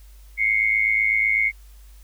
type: tone pair together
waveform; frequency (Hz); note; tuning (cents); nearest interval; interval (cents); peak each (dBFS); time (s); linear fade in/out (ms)
sine; 2100 / 2208; C7 / C#7; +6 / -7; minor second; 87; -20; 0.37-1.52; 50
effects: added 50 Hz sine -43 dBFS peak until 2.03 s + white hiss -57 dBFS RMS until 2.03 s